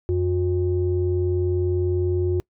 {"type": "tone pair together", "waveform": "sine", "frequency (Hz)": [90, 360], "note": ["F#2", "F#4"], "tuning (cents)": [-47, -47], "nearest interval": "2 octaves", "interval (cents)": 2400, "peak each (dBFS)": -21, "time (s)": [0.09, 2.4], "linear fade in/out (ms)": 0, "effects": ["noise-tail reverb RT60 0.1 s tail -25 dB re dry", "tanh soft clip ceiling -12 dBFS"]}